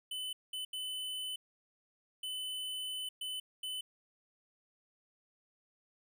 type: tone bursts at uneven times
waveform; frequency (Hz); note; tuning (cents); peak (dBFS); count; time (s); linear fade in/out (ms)
square; 3018; F#7; +34; -38; 6; 0.11-0.33 / 0.53-0.65 / 0.73-1.36 / 2.23-3.09 / 3.21-3.4 / 3.63-3.81; 5
effects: 12-bit